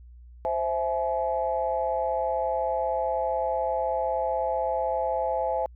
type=chord; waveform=sine; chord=C augmented; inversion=none; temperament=equal with one note detuned; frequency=523.3 / 659.3 / 848.1 Hz; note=C5 / E5 / G#5; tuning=0 / 0 / +36 cents; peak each=-28 dBFS; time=0.45-5.66 s; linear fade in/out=0 ms; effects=tanh soft clip ceiling -14 dBFS + added 60 Hz sine -45 dBFS peak until 5.75 s